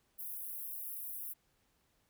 pink high-pass noise, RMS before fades -43 dBFS, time 0.18-1.34 s, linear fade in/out 20 ms, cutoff 11000 Hz, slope 48 dB/octave, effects pink hiss -75 dBFS RMS until 2.09 s

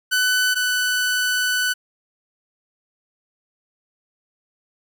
sawtooth tone pair in turn, 1500 / 1494.6 Hz, F#6 / F#6, +23 / +17 cents, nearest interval unison, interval 6 cents, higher first, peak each -13 / -15 dBFS, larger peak first, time 0.11-0.55 / 0.55-1.74 s, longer second, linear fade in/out 20 ms, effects none

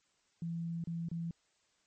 sine tone with dropouts, 167.6 Hz, E3, 29 cents sharp, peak -35 dBFS, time 0.42-1.31 s, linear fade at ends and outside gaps 2 ms, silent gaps 0.84-0.872 / 1.087-1.114 s, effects white hiss -74 dBFS RMS until 1.86 s + MP3 32 kbps

